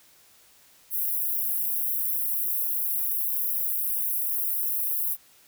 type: high-pass noise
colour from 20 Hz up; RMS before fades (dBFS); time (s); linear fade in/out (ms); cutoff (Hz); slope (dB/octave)
white; -27; 0.9-5.17; 50; 11000; 48
effects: white hiss -57 dBFS RMS until 5.47 s